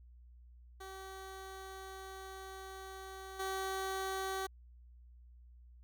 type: tone with level steps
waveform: 15% pulse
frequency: 383.1 Hz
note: G4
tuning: 40 cents flat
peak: -40 / -30 dBFS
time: 0.8-4.47 s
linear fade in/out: 10 ms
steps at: 3.39 s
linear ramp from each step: 10 ms
effects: added 60 Hz sine -55 dBFS peak until 5.83 s